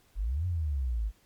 sine exponential two-way sweep, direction up then down, 43 to 92 to 49.7 Hz, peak -27 dBFS, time 0.15-1.12 s, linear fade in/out 50 ms, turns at 0.46 s, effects pink hiss -65 dBFS RMS until 1.25 s + MP3 96 kbps

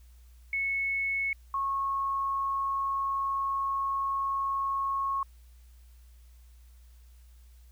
sine tone pair in turn, 2201 / 1094.8 Hz, C#7 / C#6, -13 / -22 cents, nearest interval octave, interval 1209 cents, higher first, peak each -27 dBFS, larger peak neither, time 0.53-1.33 / 1.54-5.23 s, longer second, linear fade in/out 2 ms, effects added 60 Hz sine -51 dBFS peak until 7.71 s + white hiss -67 dBFS RMS until 7.71 s

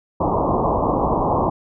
white low-pass noise, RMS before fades -19 dBFS, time 0.2-1.5 s, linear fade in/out 10 ms, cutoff 1100 Hz, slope 96 dB/octave, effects none

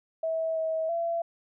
sine tone with pitch steps, 648 / 642 / 675 Hz, E5 / E5 / E5, -30 / -46 / +41 cents, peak -26 dBFS, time 0.23-1.22 s, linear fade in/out 5 ms, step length 330 ms, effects none

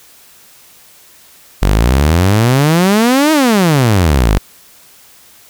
sawtooth exponential two-way sweep, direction up then down, 45.57 to 320.4 to 45.57 Hz, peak -4 dBFS, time 1.62-4.38 s, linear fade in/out 0 ms, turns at 3.32 s, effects white hiss -43 dBFS RMS until 5.49 s

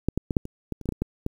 clicks, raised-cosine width 3 ms, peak -9 / -11 / -13 / -6 / -22 / -16 / -26 / -22 / -11 / -20 / -12 / -13 dBFS, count 12, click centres 0.086 / 0.176 / 0.308 / 0.368 / 0.454 / 0.723 / 0.813 / 0.857 / 0.89 / 0.923 / 1.02 / 1.264 s, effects 8-bit

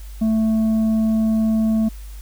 sine tone with tanh clipping, 220.5 Hz, A3, 4 cents sharp, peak -16 dBFS, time 0.21-1.89 s, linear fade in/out 10 ms, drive 5 dB, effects added 50 Hz sine -32 dBFS peak until 2.21 s + white hiss -48 dBFS RMS until 2.21 s

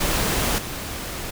pink noise with level steps, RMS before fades -22 / -31 dBFS, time 0-1.31 s, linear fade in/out 10 ms, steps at 0.58 s, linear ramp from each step 5 ms, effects none

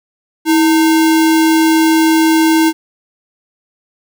sine tone with sample-and-hold, 321.9 Hz, E4, 41 cents flat, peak -7 dBFS, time 0.45-2.73 s, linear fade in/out 50 ms, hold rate 1225 Hz, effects none

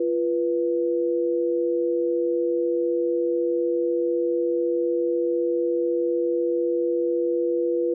sine tone pair together, 345.2 / 489.2 Hz, F4 / B4, -20 / -16 cents, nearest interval tritone, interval 604 cents, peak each -23 dBFS, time 0-7.94 s, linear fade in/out 5 ms, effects none

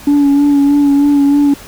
sine tone with vibrato, 284.8 Hz, C#4, 47 cents sharp, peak -4 dBFS, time 0.07-1.54 s, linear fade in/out 5 ms, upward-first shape sine, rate 3.2 Hz, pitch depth 27 cents each way, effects tanh soft clip ceiling -5 dBFS + pink hiss -34 dBFS RMS until 1.67 s

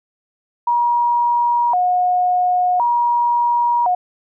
sine tone with vibrato, 831 Hz, G#5, 1 cent sharp, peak -13 dBFS, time 0.67-3.95 s, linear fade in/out 5 ms, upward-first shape square, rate 0.47 Hz, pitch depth 240 cents each way, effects none

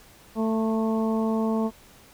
harmonic tone with a mistuned harmonic, 222 Hz, A3, 16 cents sharp, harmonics 1 / 2 / 3 / 4 / 5, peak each -23 / -29 / -33 / -35 / -37 dBFS, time 0.35-1.71 s, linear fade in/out 50 ms, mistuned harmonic 5, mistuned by -24 cents, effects pink hiss -52 dBFS RMS until 2.13 s

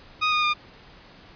20% pulse tone with pitch steps, 1244.5 / 1227.4 / 1210.5 Hz, D#6 / D#6 / D#6, 0 / -24 / -48 cents, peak -15 dBFS, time 0.21-0.54 s, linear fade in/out 20 ms, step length 110 ms, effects pink hiss -49 dBFS RMS until 1.35 s + resampled to 11025 Hz

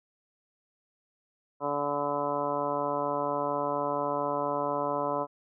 harmonic tone, 144.3 Hz, D3, 30 cents flat, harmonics 1 / 2 / 3 / 4 / 5 / 6 / 7 / 8 / 9, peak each -44 / -37 / -36 / -32 / -36 / -40 / -32 / -44 / -39 dBFS, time 1.6-5.27 s, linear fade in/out 50 ms, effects none

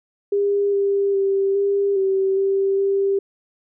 sine tone with pitch steps, 403.2 / 398.2 / 391.6 / 399.5 / 385.3 / 390.8 / 394 Hz, G4 / G4 / G4 / G4 / G4 / G4 / G4, +49 / +27 / -2 / +33 / -30 / -5 / +9 cents, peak -16 dBFS, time 0.32-3.19 s, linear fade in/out 5 ms, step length 410 ms, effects none

